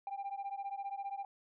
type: beating tone pair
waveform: sine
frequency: 788 / 803 Hz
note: G5 / G5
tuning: +9 / +41 cents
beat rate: 15 Hz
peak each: -39 / -40 dBFS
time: 0.07-1.25 s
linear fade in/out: 2 ms
effects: tanh soft clip ceiling -35 dBFS